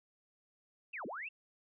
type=linear two-way sweep; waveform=sine; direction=down then up; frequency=2794 to 179.2 to 2794 Hz; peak=-40 dBFS; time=0.93-1.29 s; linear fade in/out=10 ms; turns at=1.06 s; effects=none